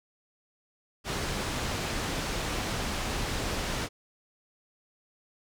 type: low-pass noise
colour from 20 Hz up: pink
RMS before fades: -32 dBFS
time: 1.04-3.89 s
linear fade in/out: 50 ms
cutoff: 7100 Hz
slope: 12 dB/octave
effects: none

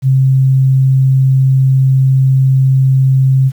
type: tone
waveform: sine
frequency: 132.8 Hz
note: C3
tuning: 26 cents sharp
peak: -6 dBFS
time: 0.02-3.52 s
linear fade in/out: 50 ms
effects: 7-bit

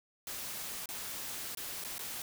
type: noise with dropouts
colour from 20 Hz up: white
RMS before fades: -41 dBFS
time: 0.27-2.22 s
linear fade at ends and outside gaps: 1 ms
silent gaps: 0.858-0.889 / 1.549-1.572 / 1.84-1.847 / 1.982-1.992 s
effects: none

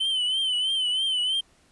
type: tone with vibrato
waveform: triangle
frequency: 3055 Hz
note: G7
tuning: 45 cents flat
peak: -21 dBFS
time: 0-1.41 s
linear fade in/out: 10 ms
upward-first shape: triangle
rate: 3.1 Hz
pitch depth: 82 cents each way
effects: pink hiss -61 dBFS RMS until 1.71 s + resampled to 24000 Hz

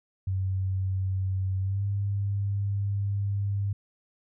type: tone with pitch glide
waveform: sine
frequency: 94.9 to 100.2 Hz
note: F#2 to G2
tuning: +44 to +38 cents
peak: -25 dBFS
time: 0.27-3.73 s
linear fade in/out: 5 ms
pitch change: +94 cents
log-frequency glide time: 1.6-1.84 s
effects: none

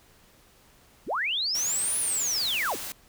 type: linear two-way sweep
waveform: sine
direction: up then down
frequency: 94.1 to 10110 to 94.1 Hz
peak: -25 dBFS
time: 1.06-2.77 s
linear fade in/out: 50 ms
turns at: 1.98 s
type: noise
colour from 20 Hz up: white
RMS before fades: -36 dBFS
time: 1.55-2.92 s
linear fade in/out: 0 ms
effects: pink hiss -58 dBFS RMS until 3.08 s

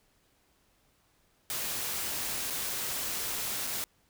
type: noise with dropouts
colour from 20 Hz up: white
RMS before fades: -34 dBFS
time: 1.5-3.84 s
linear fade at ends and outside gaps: 0 ms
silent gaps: 2.501-2.506 / 3.668-3.672 s
effects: pink hiss -69 dBFS RMS until 4.09 s

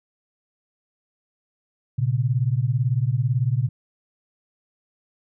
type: beating tone pair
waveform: sine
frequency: 117.2 / 135.2 Hz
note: A#2 / C#3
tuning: +10 / -43 cents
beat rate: 18 Hz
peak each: -21 / -22 dBFS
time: 1.98-3.69 s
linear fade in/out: 10 ms
effects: none

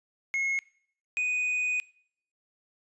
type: tone pair in turn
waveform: triangle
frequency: 2169 / 2487 Hz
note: C#7 / D#7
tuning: -38 / -1 cents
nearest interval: major second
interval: 237 cents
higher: second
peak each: -24 dBFS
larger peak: neither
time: 0.34-0.59 / 1.17-1.8 s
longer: second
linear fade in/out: 0 ms
effects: noise-tail reverb RT60 0.6 s tail -22 dB re dry + resampled to 22050 Hz

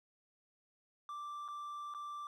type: tone with dropouts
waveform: triangle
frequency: 1174.7 Hz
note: D6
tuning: in tune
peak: -40 dBFS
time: 1.09-2.27 s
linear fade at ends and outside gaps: 1 ms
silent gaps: 1.48-1.485 / 1.939-1.947 s
effects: none

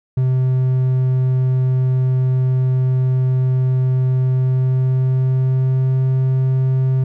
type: tone with pitch glide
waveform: triangle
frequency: 129.1 to 130.98 Hz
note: C3 to C3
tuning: -23 to +2 cents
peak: -11 dBFS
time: 0.17-7.04 s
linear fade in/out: 5 ms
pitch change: +25 cents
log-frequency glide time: 4.27-6.04 s
effects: none

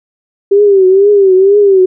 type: tone with vibrato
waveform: sine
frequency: 392 Hz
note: G4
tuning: in tune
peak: -3 dBFS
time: 0.51-1.86 s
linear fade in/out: 10 ms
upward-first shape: triangle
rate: 2.1 Hz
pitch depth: 110 cents each way
effects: none

